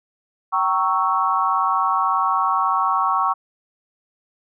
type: chord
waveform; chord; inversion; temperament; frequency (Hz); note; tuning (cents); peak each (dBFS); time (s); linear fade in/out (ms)
sine; G diminished seventh; none; equal with one note detuned; 770.5 / 932.3 / 1108.7 / 1318.5; G5 / Bb5 / Db6 / Fb6; -30 / 0 / 0 / 0; -24 / -24 / -19 / -24; 0.52-3.34; 20
effects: none